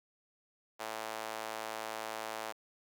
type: tone with high-pass filter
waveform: sawtooth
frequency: 110 Hz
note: A2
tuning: in tune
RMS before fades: -41 dBFS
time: 0.79-2.53 s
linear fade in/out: 20 ms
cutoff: 700 Hz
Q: 1.4
effects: none